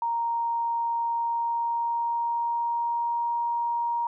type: tone with pitch glide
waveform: sine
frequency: 932.3 to 941.5 Hz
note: A#5 to A#5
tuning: 0 to +17 cents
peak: -24 dBFS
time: 0.02-4.07 s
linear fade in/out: 2 ms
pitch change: +17 cents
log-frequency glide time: 1.1-3.32 s
effects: none